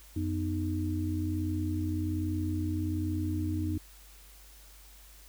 sine tone cluster, 90.4 / 247.6 / 308.8 Hz, F#2 / B3 / D#4, -40 / +5 / -13 cents, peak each -31 / -38 / -33 dBFS, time 0.16-3.78 s, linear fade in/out 5 ms, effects added 50 Hz sine -53 dBFS peak until 5.28 s + white hiss -56 dBFS RMS until 5.28 s

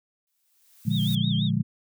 blue noise with exponential growth, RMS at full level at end -38 dBFS, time 0.27-1.15 s, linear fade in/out 1 ms, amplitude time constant 190 ms
sine chord, Bb dominant seventh, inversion none, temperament equal, 116.54 / 146.83 / 174.61 / 207.7 Hz, Bb2 / D3 / F3 / Ab3, 0 / 0 / 0 / 0 cents, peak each -27 dBFS, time 0.85-1.63 s, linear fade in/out 20 ms
sine tone with vibrato, 3450 Hz, A7, 35 cents flat, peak -30 dBFS, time 0.9-1.51 s, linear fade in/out 50 ms, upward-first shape sine, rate 6 Hz, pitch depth 160 cents each way
effects none

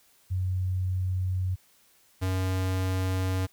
sine / square tone pair in turn, 92.5 / 93.52 Hz, F#2 / F#2, 0 / +19 cents, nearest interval unison, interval 19 cents, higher second, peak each -25 / -26 dBFS, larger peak first, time 0.3-1.56 / 2.21-3.47 s, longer neither, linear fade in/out 20 ms, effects white hiss -62 dBFS RMS until 3.52 s

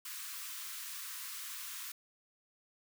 white high-pass noise, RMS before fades -44 dBFS, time 0.05-1.92 s, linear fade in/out 5 ms, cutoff 1000 Hz, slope 96 dB/octave, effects none

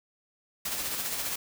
white noise with tremolo, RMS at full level -31 dBFS, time 0.65-1.36 s, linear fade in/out 5 ms, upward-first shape sine, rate 15 Hz, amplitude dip 40%, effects none

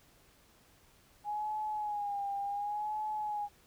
sine tone with vibrato, 827 Hz, G#5, 8 cents flat, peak -33 dBFS, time 1.24-3.49 s, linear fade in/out 50 ms, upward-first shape sine, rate 0.69 Hz, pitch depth 59 cents each way, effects pink hiss -64 dBFS RMS until 3.66 s

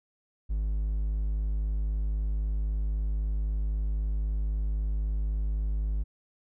triangle tone, 51.91 Hz, G#1, in tune, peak -24 dBFS, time 0.49-6.04 s, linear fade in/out 20 ms, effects none

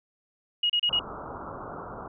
sine tone bursts, 2884 Hz, F#7, 45 cents flat, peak -21 dBFS, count 4, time 0.63-0.994 s, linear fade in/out 5 ms, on 67 ms, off 32 ms
white low-pass noise, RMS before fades -39 dBFS, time 0.89-2.08 s, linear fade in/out 5 ms, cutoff 1400 Hz, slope 96 dB/octave
effects none

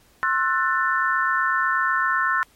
sine chord, F# half-diminished seventh, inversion second, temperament just, 1065.6 / 1332 / 1480 / 1776 Hz, C6 / E6 / F#6 / A6, +31 / +18 / 0 / +16 cents, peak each -24 dBFS, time 0.23-2.43 s, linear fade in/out 0 ms, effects pink hiss -57 dBFS RMS until 2.55 s + MP3 64 kbps

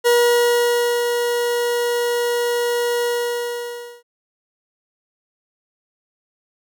40% pulse tone with ADSR envelope, 479.1 Hz, A#4, 47 cents sharp, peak -11 dBFS, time 0.04-4.03 s, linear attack 28 ms, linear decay 960 ms, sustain -6 dB, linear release 980 ms, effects none

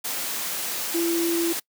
sine tone in noise, 337.2 Hz, E4, 39 cents sharp, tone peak -21 dBFS, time 0.94-1.53 s, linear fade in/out 10 ms, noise white, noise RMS -29 dBFS, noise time 0.04-1.6 s, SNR +5 dB, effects noise-tail reverb RT60 0.1 s tail -24 dB re dry + high-pass 200 Hz 12 dB/octave

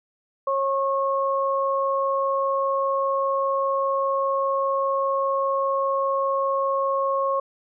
sine tone pair together, 545 / 1090 Hz, C#5 / C#6, -29 / -29 cents, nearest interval octave, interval 1200 cents, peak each -23 dBFS, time 0.47-7.4 s, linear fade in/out 5 ms, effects none

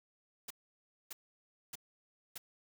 white noise bursts, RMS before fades -44 dBFS, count 4, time 0.48-2.38 s, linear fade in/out 5 ms, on 25 ms, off 600 ms, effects none

